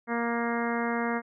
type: harmonic tone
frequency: 234.6 Hz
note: A#3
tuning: 11 cents sharp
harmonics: 1 / 2 / 3 / 4 / 5 / 6 / 7 / 8 / 9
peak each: -30 / -33 / -35 / -36 / -37 / -38 / -38 / -39 / -40 dBFS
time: 0.07-1.22 s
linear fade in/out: 50 ms
effects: none

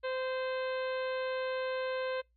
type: harmonic tone with a mistuned harmonic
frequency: 517 Hz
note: C5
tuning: 21 cents flat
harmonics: 1 / 2 / 3 / 4 / 5 / 6 / 7 / 8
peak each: -33 / -42 / -42 / -48 / -48 / -51 / -53 / -53 dBFS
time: 0.03-2.22 s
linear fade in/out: 20 ms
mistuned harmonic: 3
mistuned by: +16 cents
effects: noise-tail reverb RT60 0.2 s tail -26 dB re dry + added 58 Hz sine -68 dBFS peak until 2.36 s

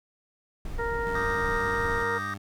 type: noise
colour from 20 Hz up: brown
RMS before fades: -35 dBFS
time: 0.65-2.03 s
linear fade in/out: 2 ms
type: harmonic tone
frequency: 466.2 Hz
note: A#4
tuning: in tune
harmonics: 1 / 2 / 3 / 4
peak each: -30 / -33 / -35 / -36 dBFS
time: 0.78-2.19 s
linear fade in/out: 20 ms
type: tone with pitch glide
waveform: 20% pulse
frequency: 95.6 to 99.09 Hz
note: G2 to G2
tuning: -43 to +19 cents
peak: -32 dBFS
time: 1.06-2.38 s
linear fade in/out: 10 ms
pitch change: +62 cents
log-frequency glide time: 2.15-2.26 s
type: chord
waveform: triangle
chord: Eb major seventh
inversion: third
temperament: equal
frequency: 1174.7 / 1244.5 / 1568 / 1864.7 Hz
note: D6 / Eb6 / G6 / Bb6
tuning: 0 / 0 / 0 / 0 cents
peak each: -37 / -32 / -36 / -34 dBFS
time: 1.15-2.34 s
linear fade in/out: 2 ms
effects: none

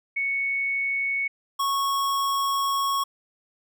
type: tone pair in turn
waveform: sine / square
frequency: 2217 / 1102.8 Hz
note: C#7 / C#6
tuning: 0 / -9 cents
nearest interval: octave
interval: 1209 cents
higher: first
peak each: -23 dBFS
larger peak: neither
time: 0.16-1.28 / 1.59-3.04 s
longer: second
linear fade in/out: 10 ms
effects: none

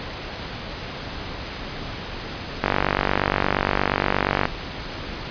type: click train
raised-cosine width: 0.5 ms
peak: -3 dBFS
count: 89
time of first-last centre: 2.64-4.454 s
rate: 48.5 Hz
effects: pink hiss -32 dBFS RMS until 5.3 s + resampled to 11025 Hz

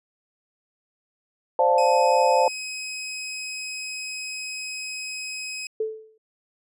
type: chord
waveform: sine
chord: D minor seventh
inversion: third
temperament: equal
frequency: 523.3 / 587.3 / 698.5 / 880 Hz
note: C5 / D5 / F5 / A5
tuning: 0 / 0 / 0 / 0 cents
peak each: -20 / -24 / -24 / -20 dBFS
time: 1.59-2.48 s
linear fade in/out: 2 ms
type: tone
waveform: 20% pulse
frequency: 2534 Hz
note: D#7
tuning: 31 cents sharp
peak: -26 dBFS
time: 1.78-5.67 s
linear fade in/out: 2 ms
type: tone with exponential decay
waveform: sine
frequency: 438 Hz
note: A4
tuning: 8 cents flat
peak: -20 dBFS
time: 5.8-6.18 s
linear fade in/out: 5 ms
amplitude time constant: 81 ms
effects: resampled to 32000 Hz

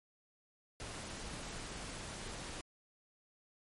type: noise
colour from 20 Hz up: pink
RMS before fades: -45 dBFS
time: 0.8-2.61 s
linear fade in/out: 0 ms
effects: low-pass 12000 Hz 12 dB/octave + MP3 48 kbps

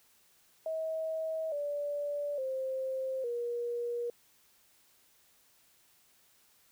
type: tone with pitch steps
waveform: sine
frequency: 640 / 580.1 / 525.9 / 476.7 Hz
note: D#5 / D5 / C5 / A#4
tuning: +49 / -21 / +9 / +39 cents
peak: -32 dBFS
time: 0.66-4.1 s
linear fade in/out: 2 ms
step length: 860 ms
effects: white hiss -66 dBFS RMS until 6.71 s

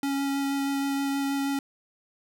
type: tone with vibrato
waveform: square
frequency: 277.2 Hz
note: C#4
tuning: in tune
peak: -26 dBFS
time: 0.03-1.59 s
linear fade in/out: 2 ms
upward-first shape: sine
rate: 6.3 Hz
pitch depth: 9 cents each way
effects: none

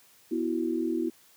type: chord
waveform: sine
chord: B suspended fourth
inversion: none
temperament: equal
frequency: 246.9 / 329.6 / 370 Hz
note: B3 / E4 / F#4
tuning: 0 / 0 / 0 cents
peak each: -32 / -28 / -33 dBFS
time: 0.31-1.1 s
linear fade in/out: 10 ms
effects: white hiss -59 dBFS RMS until 1.36 s + high-pass 80 Hz 12 dB/octave

